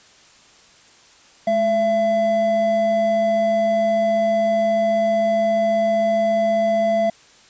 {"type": "tone pair together", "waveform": "triangle", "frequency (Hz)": [212.2, 671.6], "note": ["G#3", "E5"], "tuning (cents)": [38, 32], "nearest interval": "octave + minor sixth", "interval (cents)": 1994, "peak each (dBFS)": [-23, -14], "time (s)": [1.47, 7.1], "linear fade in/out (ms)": 5, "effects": ["white hiss -50 dBFS RMS until 7.49 s", "resampled to 16000 Hz"]}